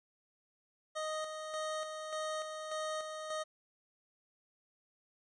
25% pulse tone with tremolo, 622.3 Hz, D#5, in tune, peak -32 dBFS, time 0.95-3.44 s, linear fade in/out 20 ms, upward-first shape square, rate 1.7 Hz, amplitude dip 45%, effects resampled to 22050 Hz + 12-bit

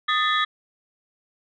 sine tone cluster, 1240 / 1772 / 2038 / 3366 / 3822 Hz, D#6 / A6 / C7 / G#7 / A#7, -6 / +12 / -46 / +23 / +43 cents, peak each -22 / -24 / -31 / -26 / -29 dBFS, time 0.08-0.45 s, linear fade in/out 10 ms, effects tanh soft clip ceiling -9 dBFS

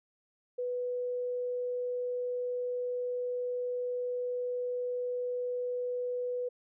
sine tone, 493.9 Hz, B4, in tune, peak -31 dBFS, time 0.58-6.49 s, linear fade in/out 10 ms, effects none

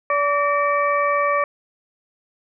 harmonic tone with a mistuned harmonic, 576 Hz, D5, 34 cents flat, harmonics 1 / 2 / 3 / 4, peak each -21 / -19 / -27 / -27 dBFS, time 0.1-1.44 s, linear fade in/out 2 ms, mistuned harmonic 3, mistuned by +94 cents, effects none

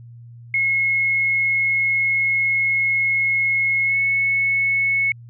sine tone with pitch glide, 2171 to 2200 Hz, C#7 to C#7, -37 to -14 cents, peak -16 dBFS, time 0.54-5.12 s, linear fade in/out 2 ms, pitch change +23 cents, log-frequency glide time 3.85-3.97 s, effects added 118 Hz sine -38 dBFS peak until 5.29 s

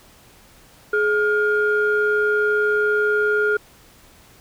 sine tone pair together, 421.3 / 1417 Hz, G#4 / F6, +25 / +25 cents, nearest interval octave + major sixth, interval 2100 cents, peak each -18 dBFS, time 0.93-3.57 s, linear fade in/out 5 ms, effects tanh soft clip ceiling -9 dBFS + pink hiss -50 dBFS RMS until 4.4 s

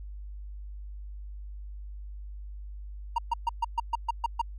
triangle tone bursts, 932.3 Hz, A#5, in tune, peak -21 dBFS, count 9, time 3.16-4.416 s, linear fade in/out 5 ms, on 24 ms, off 130 ms, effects added 50 Hz sine -38 dBFS peak until 4.58 s

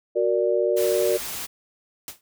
sine chord, Gb augmented, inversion none, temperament equal, 370 / 466.2 / 587.3 Hz, Gb4 / Bb4 / D5, 0 / 0 / 0 cents, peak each -23 / -23 / -23 dBFS, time 0.15-1.18 s, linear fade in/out 20 ms
white noise, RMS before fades -32 dBFS, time 0.76-1.47 s, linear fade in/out 20 ms
white noise with exponential decay, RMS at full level -31 dBFS, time 2.08-2.21 s, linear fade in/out 1 ms, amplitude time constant 28 ms
effects none

